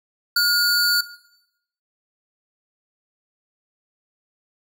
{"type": "tone pair together", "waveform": "square", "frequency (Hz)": [1429, 4537], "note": ["F6", "C#8"], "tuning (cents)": [39, 39], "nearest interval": "octave + minor sixth", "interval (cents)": 2000, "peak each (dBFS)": -19, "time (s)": [0.36, 1.01], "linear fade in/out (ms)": 5, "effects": ["noise-tail reverb RT60 0.8 s tail -17 dB re dry"]}